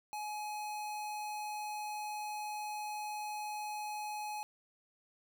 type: tone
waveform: square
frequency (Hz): 843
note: G#5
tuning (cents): +26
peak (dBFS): -39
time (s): 0.13-4.43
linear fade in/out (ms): 0
effects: none